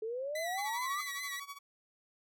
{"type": "exponential sweep", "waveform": "sine", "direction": "up", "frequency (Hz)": [428.2, 1231], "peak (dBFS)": -35, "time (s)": [0.02, 1.01], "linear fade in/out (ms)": 5}
{"type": "tone with vibrato", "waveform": "sawtooth", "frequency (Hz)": 1975.5, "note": "B6", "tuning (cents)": 0, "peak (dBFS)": -35, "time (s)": [0.35, 1.4], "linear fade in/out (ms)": 5, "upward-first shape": "sine", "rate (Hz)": 4.8, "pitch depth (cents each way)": 51}
{"type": "tone with tremolo", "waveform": "sawtooth", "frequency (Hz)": 1129, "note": "C#6", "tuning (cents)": 31, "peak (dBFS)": -37, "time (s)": [0.57, 1.59], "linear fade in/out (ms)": 20, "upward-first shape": "sine", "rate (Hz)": 12, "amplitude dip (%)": 85}
{"effects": []}